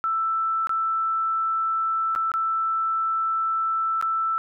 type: tone with dropouts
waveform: sine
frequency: 1325 Hz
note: E6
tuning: 9 cents sharp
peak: -21 dBFS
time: 0.04-4.38 s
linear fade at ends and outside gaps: 0 ms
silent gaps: 0.671-0.694 / 2.151-2.16 / 2.317-2.339 / 4.013-4.025 s
effects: none